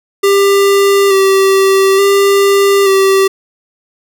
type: tone with vibrato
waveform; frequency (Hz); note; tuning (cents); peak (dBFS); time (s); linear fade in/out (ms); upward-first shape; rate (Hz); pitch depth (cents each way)
square; 392.3; G4; +1; -7; 0.23-3.28; 10; square; 0.57; 22
effects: none